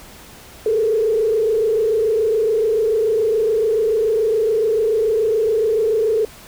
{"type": "tone with frequency modulation", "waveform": "sine", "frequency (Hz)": 440, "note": "A4", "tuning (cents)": 0, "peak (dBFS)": -14, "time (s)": [0.66, 6.25], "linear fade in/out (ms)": 2, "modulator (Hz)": 27, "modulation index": 0.98, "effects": ["pink hiss -41 dBFS RMS until 6.47 s"]}